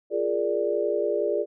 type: chord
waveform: sine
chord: Bb dominant seventh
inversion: second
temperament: equal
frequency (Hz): 349.2 / 415.3 / 466.2 / 587.3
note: F4 / Ab4 / Bb4 / D5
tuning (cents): 0 / 0 / 0 / 0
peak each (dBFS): -30 / -26 / -30 / -27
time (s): 0.1-1.46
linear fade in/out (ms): 50
effects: none